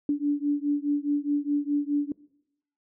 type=beating tone pair; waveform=sine; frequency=287.8 / 292.6 Hz; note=D4 / D4; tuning=-35 / -6 cents; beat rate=4.8 Hz; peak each=-26 dBFS; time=0.09-2.12 s; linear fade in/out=2 ms; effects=noise-tail reverb RT60 0.8 s tail -22 dB re dry